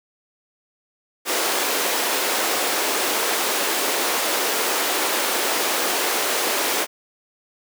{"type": "high-pass noise", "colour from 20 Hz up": "pink", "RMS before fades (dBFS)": -22, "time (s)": [1.25, 6.87], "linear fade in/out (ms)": 50, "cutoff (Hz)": 340, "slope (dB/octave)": 24, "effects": []}